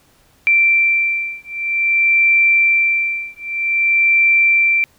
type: beating tone pair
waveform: sine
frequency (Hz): 2349 / 2349.52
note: D7 / D7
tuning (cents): 0 / 0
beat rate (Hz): 0.52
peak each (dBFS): -15 / -15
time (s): 0.47-4.84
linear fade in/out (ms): 0
effects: pink hiss -54 dBFS RMS until 4.98 s